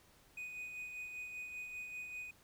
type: tone with tremolo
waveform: triangle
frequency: 2488 Hz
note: D#7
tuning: 1 cent flat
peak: -40 dBFS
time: 0.37-2.31 s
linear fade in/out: 5 ms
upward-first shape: sine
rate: 5.1 Hz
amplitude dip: 40%
effects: pink hiss -66 dBFS RMS until 2.43 s